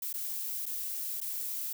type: noise with dropouts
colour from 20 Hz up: violet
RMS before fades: -36 dBFS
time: 0.02-1.73 s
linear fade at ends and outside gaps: 5 ms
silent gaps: 0.129-0.139 / 0.657-0.663 / 1.204-1.213 s
effects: none